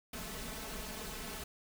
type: noise with comb filter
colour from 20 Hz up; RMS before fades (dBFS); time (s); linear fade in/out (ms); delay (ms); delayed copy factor
pink; -43; 0.13-1.44; 5; 4.6; +1
effects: none